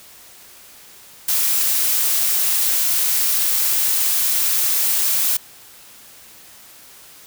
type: noise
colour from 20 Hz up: blue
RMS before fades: -18 dBFS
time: 1.28-5.37 s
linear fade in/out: 5 ms
effects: white hiss -44 dBFS RMS until 7.26 s